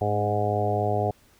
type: harmonic tone with a mistuned harmonic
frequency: 103.83 Hz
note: G#2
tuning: in tune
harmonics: 1 / 2 / 3 / 4 / 5 / 6 / 7 / 8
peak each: -27 / -35 / -36 / -29 / -32 / -30 / -27 / -37 dBFS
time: 0.01-1.11 s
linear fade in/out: 5 ms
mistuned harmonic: 2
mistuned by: +18 cents
effects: pink hiss -59 dBFS RMS until 1.39 s